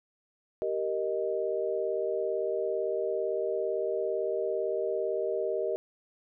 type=chord; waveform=sine; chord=Eb major; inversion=first; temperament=just; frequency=388.9 / 466.7 / 622.3 Hz; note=G4 / Bb4 / Eb5; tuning=-14 / +2 / 0 cents; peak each=-32 dBFS; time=0.62-5.76 s; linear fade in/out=0 ms; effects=none